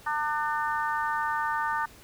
harmonic tone, 300 Hz, D4, 37 cents sharp, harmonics 3 / 4 / 5 / 6, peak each -29 / -31 / -33 / -35 dBFS, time 0.06-1.86 s, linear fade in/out 10 ms, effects pink hiss -52 dBFS RMS until 2.03 s

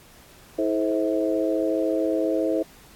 harmonic tone with a mistuned harmonic, 107.6 Hz, A2, 38 cents flat, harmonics 3 / 4 / 5 / 6, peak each -24 / -28 / -26 / -28 dBFS, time 0.58-2.63 s, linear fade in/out 10 ms, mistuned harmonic 5, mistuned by -44 cents, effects pink hiss -51 dBFS RMS until 2.95 s + AAC 64 kbps

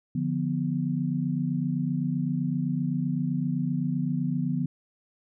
sine chord, B diminished, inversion first, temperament equal, 146.83 / 174.61 / 246.9 Hz, D3 / F3 / B3, 0 / 0 / 0 cents, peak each -29 dBFS, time 0.15-4.66 s, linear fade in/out 5 ms, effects none

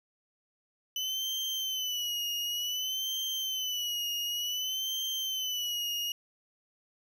35% pulse tone with vibrato, 3000 Hz, F#7, 23 cents sharp, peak -29 dBFS, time 0.96-6.12 s, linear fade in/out 2 ms, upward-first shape sine, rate 0.55 Hz, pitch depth 81 cents each way, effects none

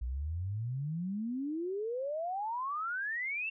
sine exponential sweep, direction up, 57.7 to 2733 Hz, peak -33 dBFS, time 0.01-3.5 s, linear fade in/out 10 ms, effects none

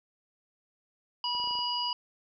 harmonic tone, 973 Hz, B5, 26 cents flat, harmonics 1 / 3 / 5, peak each -33 / -33 / -33 dBFS, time 1.24-1.93 s, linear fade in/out 2 ms
clicks, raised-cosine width 1 ms, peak -34 dBFS, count 7, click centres 1.35 / 1.4 / 1.441 / 1.474 / 1.51 / 1.553 / 1.59 s
effects none

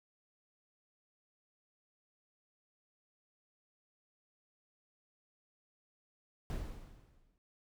brown noise with exponential decay, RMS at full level -36 dBFS, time 6.5-7.38 s, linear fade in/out 0 ms, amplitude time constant 190 ms, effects none

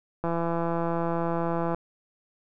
click train, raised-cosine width 1 ms, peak -15 dBFS, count 254, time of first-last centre 0.24-1.746 s, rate 168 Hz, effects none

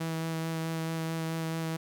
sawtooth tone with vibrato, 162.5 Hz, E3, 24 cents flat, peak -27 dBFS, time 0-1.77 s, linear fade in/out 10 ms, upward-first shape sine, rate 4.6 Hz, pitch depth 11 cents each way, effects none

